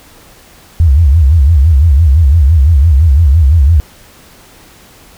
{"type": "tone with vibrato", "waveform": "sine", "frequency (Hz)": 75, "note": "D2", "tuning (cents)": 37, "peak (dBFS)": -3, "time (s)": [0.8, 3.8], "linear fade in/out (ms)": 0, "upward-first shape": "sine", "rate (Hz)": 5.9, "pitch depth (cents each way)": 240, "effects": ["pink hiss -40 dBFS RMS until 5.17 s"]}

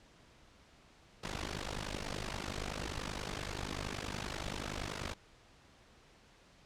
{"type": "noise with amplitude modulation", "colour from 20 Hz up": "pink", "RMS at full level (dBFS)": -36, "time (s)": [1.23, 5.14], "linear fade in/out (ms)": 10, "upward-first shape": "sine", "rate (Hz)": 50.5, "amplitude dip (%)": 90, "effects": ["pink hiss -62 dBFS RMS until 6.65 s", "low-pass 6000 Hz 12 dB/octave"]}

